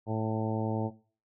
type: harmonic tone with a mistuned harmonic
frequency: 110 Hz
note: A2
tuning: in tune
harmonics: 1 / 2 / 3 / 4 / 5 / 6 / 7 / 8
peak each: -32 / -35 / -37 / -38 / -39 / -40 / -40 / -41 dBFS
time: 0.06-0.91 s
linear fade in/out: 50 ms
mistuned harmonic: 8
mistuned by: +22 cents
effects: noise-tail reverb RT60 0.4 s tail -18 dB re dry